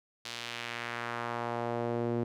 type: tone with band-pass filter sweep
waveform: sawtooth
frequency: 118.4 Hz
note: A#2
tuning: 27 cents sharp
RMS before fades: -35 dBFS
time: 0.25-2.24 s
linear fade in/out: 5 ms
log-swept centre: 4200 to 330 Hz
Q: 1.3
effects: none